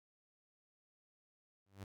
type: tone with exponential growth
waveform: sawtooth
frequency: 98 Hz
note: G2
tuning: in tune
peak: -40 dBFS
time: 1.66-1.84 s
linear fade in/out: 5 ms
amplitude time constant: 39 ms
effects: none